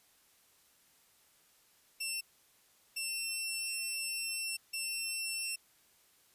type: tone bursts at uneven times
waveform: 15% pulse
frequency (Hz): 2699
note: E7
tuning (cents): +40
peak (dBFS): -28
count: 3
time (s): 2-2.21 / 2.96-4.57 / 4.73-5.56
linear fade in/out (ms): 10
effects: white hiss -67 dBFS RMS until 6.34 s + resampled to 32000 Hz